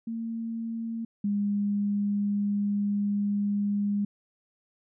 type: tone pair in turn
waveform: sine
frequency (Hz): 227.8 / 203.7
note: A#3 / G#3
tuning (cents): -40 / -33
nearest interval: major second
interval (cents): 193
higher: first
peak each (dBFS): -30 / -24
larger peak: second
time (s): 0.07-1.05 / 1.24-4.05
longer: second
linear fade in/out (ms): 5
effects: none